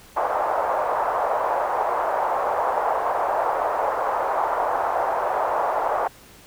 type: band-pass noise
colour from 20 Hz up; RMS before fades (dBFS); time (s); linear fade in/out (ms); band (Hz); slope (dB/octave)
white; -23; 0.16-6.08; 10; 560 to 980; 24
effects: pink hiss -48 dBFS RMS until 6.46 s